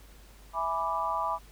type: chord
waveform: sine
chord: E dominant seventh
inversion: none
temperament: equal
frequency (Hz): 659.3 / 830.6 / 987.8 / 1174.7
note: E5 / G#5 / B5 / D6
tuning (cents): 0 / 0 / 0 / 0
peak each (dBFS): -36 / -35 / -31 / -32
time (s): 0.53-1.39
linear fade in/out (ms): 50
effects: added 50 Hz sine -51 dBFS peak until 1.51 s + pink hiss -57 dBFS RMS until 1.51 s